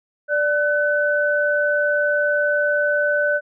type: tone pair together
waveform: sine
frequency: 587.3 / 1507.5 Hz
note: D5 / F#6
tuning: 0 / +32 cents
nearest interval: octave + major third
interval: 1632 cents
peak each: -19 dBFS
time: 0.28-3.41 s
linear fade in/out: 50 ms
effects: none